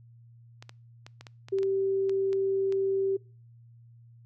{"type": "clicks", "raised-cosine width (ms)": 0.2, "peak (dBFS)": -27, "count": 11, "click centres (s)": [0.625, 0.694, 1.065, 1.21, 1.268, 1.485, 1.586, 1.631, 2.095, 2.33, 2.724]}
{"type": "tone", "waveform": "sine", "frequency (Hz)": 388.3, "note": "G4", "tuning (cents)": -16, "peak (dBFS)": -24, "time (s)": [1.52, 3.17], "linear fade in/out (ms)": 10}
{"effects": ["noise-tail reverb RT60 0.4 s tail -25 dB re dry", "added 117 Hz sine -51 dBFS peak until 4.25 s"]}